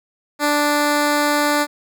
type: tone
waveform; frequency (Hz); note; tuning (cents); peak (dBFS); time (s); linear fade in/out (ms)
10% pulse; 293.7; D4; 0; -7; 0.39-1.67; 50
effects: none